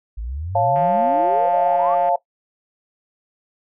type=exponential sweep; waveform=sine; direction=up; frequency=50.6 to 1199 Hz; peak=-25 dBFS; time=0.17-1.95 s; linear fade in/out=10 ms
type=chord; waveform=sine; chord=Db augmented; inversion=none; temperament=equal with one note detuned; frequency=551.5 / 698.5 / 880 Hz; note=Db5 / F5 / A5; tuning=-9 / 0 / 0 cents; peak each=-21 / -17 / -21 dBFS; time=0.55-2.16 s; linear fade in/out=5 ms
type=click train; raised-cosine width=0.5 ms; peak=-23 dBFS; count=235; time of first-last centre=0.76-2.09 s; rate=176 Hz
effects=noise-tail reverb RT60 0.1 s tail -18 dB re dry